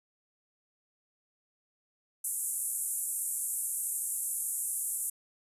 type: band-pass noise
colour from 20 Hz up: white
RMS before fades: -34 dBFS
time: 2.24-5.1 s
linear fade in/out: 5 ms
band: 7900 to 12000 Hz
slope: 48 dB/octave
effects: resampled to 32000 Hz